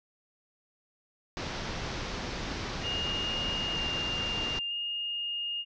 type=low-pass noise; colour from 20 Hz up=pink; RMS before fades=-36 dBFS; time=1.37-4.59 s; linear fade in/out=0 ms; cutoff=6000 Hz; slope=48 dB/octave
type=tone with vibrato; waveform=sine; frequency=2823 Hz; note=F7; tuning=18 cents sharp; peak=-31 dBFS; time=2.82-5.65 s; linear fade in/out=50 ms; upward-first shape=square; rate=0.53 Hz; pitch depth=10 cents each way
effects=none